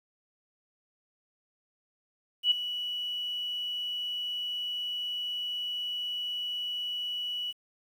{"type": "tone with ADSR envelope", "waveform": "sine", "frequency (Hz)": 2944, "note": "F#7", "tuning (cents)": -9, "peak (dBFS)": -18, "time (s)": [2.43, 7.53], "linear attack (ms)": 81, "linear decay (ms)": 10, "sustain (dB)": -13, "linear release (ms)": 31, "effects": ["9-bit"]}